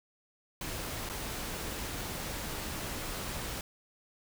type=noise with dropouts; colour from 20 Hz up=pink; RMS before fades=-38 dBFS; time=0.61-3.61 s; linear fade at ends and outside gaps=2 ms; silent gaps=1.091-1.097 s; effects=none